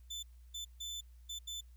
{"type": "tone bursts at uneven times", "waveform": "30% pulse", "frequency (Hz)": 3520, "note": "A7", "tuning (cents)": 0, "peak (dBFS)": -38, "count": 5, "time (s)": [[0.1, 0.23], [0.54, 0.65], [0.8, 1.01], [1.29, 1.39], [1.47, 1.61]], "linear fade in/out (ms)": 10, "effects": ["added 60 Hz sine -54 dBFS peak until 1.76 s", "white hiss -75 dBFS RMS until 1.76 s"]}